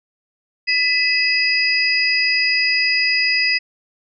sine tone cluster, 1999 / 2581 / 4924 Hz, B6 / E7 / D#8, +20 / -37 / -19 cents, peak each -19 dBFS, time 0.67-3.59 s, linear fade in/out 20 ms, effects none

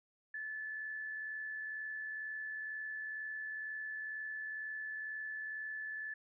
sine tone with amplitude modulation, 1737 Hz, A6, 23 cents flat, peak -38 dBFS, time 0.34-6.14 s, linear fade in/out 5 ms, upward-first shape sine, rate 82.1 Hz, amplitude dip 35%, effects none

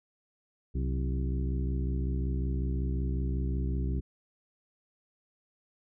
harmonic tone with a mistuned harmonic, 65.41 Hz, C2, in tune, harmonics 1 / 2 / 3 / 4 / 5 / 6, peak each -29 / -35 / -39 / -41 / -43 / -45 dBFS, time 0.74-4.01 s, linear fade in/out 20 ms, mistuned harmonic 3, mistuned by -96 cents, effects none

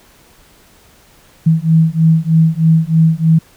sine beating tone pair, 160 / 163.2 Hz, D#3 / E3, +49 / -17 cents, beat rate 3.2 Hz, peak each -11 dBFS, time 1.46-3.39 s, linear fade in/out 10 ms, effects pink hiss -47 dBFS RMS until 3.56 s

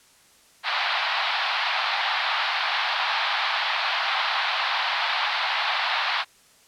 pink band-pass noise, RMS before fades -25 dBFS, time 0.63-6.25 s, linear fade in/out 50 ms, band 730 to 4400 Hz, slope 48 dB/octave, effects white hiss -56 dBFS RMS until 6.67 s + low-pass 10000 Hz 12 dB/octave

